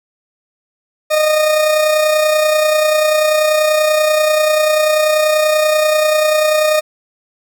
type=tone with amplitude modulation; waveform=40% pulse; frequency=615 Hz; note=D#5; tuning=20 cents flat; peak=-8 dBFS; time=1.1-6.81 s; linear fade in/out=20 ms; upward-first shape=sine; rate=30.3 Hz; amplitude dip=40%; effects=none